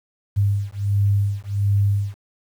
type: beating tone pair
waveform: sine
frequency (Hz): 100 / 101.4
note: G2 / G#2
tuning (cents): +35 / -41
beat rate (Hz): 1.4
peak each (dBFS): -20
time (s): 0.36-2.16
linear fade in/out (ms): 20
effects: 8-bit

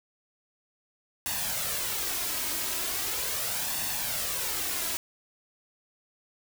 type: noise with flanger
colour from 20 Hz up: white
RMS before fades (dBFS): -31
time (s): 1.26-4.97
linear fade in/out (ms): 0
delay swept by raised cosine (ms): 1.1 to 3.2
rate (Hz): 0.39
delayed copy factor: +0.55
effects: none

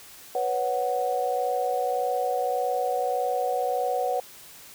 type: chord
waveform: sine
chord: B suspended second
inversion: none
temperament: just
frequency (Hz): 493.9 / 555.6 / 740.8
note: B4 / C#5 / F#5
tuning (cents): 0 / +4 / +2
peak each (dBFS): -28 / -30 / -26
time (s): 0.35-4.2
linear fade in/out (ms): 2
effects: white hiss -47 dBFS RMS until 4.74 s

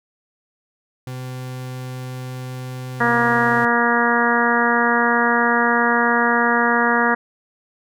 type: tone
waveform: 40% pulse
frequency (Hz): 127.8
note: C3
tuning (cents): -40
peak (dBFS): -27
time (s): 1.07-3.65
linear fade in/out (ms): 2
type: harmonic tone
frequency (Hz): 236.9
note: A#3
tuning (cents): +28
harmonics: 1 / 2 / 3 / 4 / 5 / 6 / 7 / 8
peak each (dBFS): -22 / -23 / -24 / -22 / -23 / -23 / -21 / -24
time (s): 3-7.15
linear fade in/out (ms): 10
effects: none

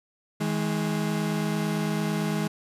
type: tone pair together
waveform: 35% pulse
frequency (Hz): 160 / 208.9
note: D#3 / G#3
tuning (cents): +49 / +10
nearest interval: perfect fourth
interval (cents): 461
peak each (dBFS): -26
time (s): 0.4-2.48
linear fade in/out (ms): 10
effects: resampled to 32000 Hz

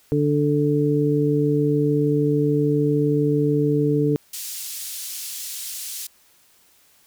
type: harmonic tone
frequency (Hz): 146.83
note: D3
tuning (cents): 0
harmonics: 1 / 2 / 3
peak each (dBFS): -21 / -21 / -21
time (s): 0.12-4.16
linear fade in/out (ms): 0
type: band-pass noise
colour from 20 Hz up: white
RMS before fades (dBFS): -32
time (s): 4.33-6.07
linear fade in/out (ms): 5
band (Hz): 3900 to 14000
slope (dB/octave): 12
effects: white hiss -57 dBFS RMS until 7.06 s

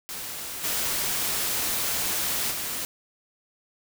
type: noise with level steps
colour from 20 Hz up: white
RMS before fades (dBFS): -35 / -27 / -31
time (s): 0.09-2.85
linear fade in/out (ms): 0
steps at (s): 0.63 / 2.5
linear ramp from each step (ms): 20
effects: none

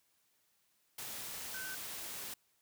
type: tone in noise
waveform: sine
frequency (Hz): 1526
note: G6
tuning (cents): -47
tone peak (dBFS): -43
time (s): 1.54-1.75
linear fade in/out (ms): 5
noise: white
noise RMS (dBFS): -44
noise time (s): 0.98-2.34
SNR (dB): -2
effects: white hiss -75 dBFS RMS until 2.61 s + high-pass 60 Hz 12 dB/octave

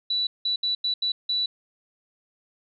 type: tone bursts at uneven times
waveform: sine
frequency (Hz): 3951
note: B7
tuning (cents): 0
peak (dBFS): -22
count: 6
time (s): 0.1-0.27 / 0.45-0.56 / 0.63-0.75 / 0.84-0.94 / 1.02-1.12 / 1.29-1.46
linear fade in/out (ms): 5
effects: none

